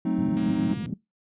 triangle chord, F# diminished seventh, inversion none, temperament equal with one note detuned, 185 / 218 / 261.6 / 311.1 Hz, F#3 / A3 / C4 / Eb4, 0 / -16 / 0 / 0 cents, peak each -26 dBFS, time 0.05-0.74 s, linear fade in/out 5 ms
white band-pass noise, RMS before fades -32 dBFS, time 0.18-0.94 s, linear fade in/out 2 ms, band 110 to 220 Hz, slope 24 dB/octave
click train, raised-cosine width 0.2 ms, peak -27 dBFS, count 117, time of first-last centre 0.37-0.859 s, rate 237 Hz
effects noise-tail reverb RT60 0.2 s tail -22 dB re dry + resampled to 8000 Hz

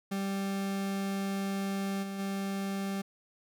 40% pulse tone with level steps, 196 Hz, G3, in tune, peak -30 / -35 / -31 dBFS, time 0.11-3.02 s, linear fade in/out 10 ms, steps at 2.02 / 2.18 s, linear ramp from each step 20 ms, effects none

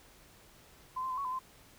sine tone with pitch steps, 1027 / 1044 / 1020 / 1113 / 1013 / 1039 Hz, C6 / C6 / C6 / C#6 / B5 / C6, -33 / -4 / -44 / +7 / +44 / -12 cents, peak -33 dBFS, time 0.96-1.392 s, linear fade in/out 10 ms, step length 72 ms, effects pink hiss -59 dBFS RMS until 1.78 s

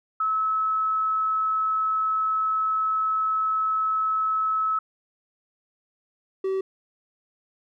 sine / triangle tone pair in turn, 1296 / 383 Hz, E6 / G4, -30 / -40 cents, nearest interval octave + major sixth, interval 2110 cents, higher first, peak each -21 dBFS, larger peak neither, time 0.2-4.79 / 6.44-6.61 s, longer first, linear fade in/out 5 ms, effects none

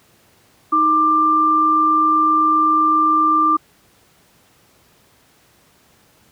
sine tone pair together, 313.5 / 1185.8 Hz, D#4 / D6, +13 / +16 cents, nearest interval octave + major seventh, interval 2303 cents, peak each -21 / -12 dBFS, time 0.72-3.57 s, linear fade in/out 10 ms, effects pink hiss -54 dBFS RMS until 6.31 s + high-pass 80 Hz 12 dB/octave

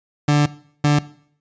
30% pulse tone bursts at uneven times, 146.83 Hz, D3, in tune, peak -10 dBFS, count 2, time 0.28-0.46 / 0.84-0.99 s, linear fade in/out 5 ms, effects noise-tail reverb RT60 0.6 s tail -19 dB re dry + resampled to 16000 Hz

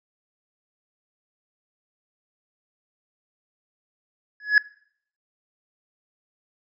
triangle tone with exponential growth, 1690 Hz, G#6, 30 cents sharp, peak -7 dBFS, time 4.4-4.58 s, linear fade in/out 2 ms, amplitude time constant 39 ms, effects noise-tail reverb RT60 0.6 s tail -22 dB re dry + resampled to 16000 Hz

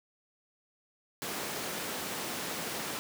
pink high-pass noise, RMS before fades -37 dBFS, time 1.22-2.99 s, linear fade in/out 0 ms, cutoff 220 Hz, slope 12 dB/octave, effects none

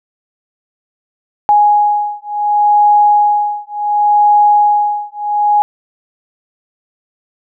sine beating tone pair, 830.6 / 831.29 Hz, G#5 / G#5, 0 / +1 cents, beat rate 0.69 Hz, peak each -11 dBFS, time 1.49-5.62 s, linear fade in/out 0 ms, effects none

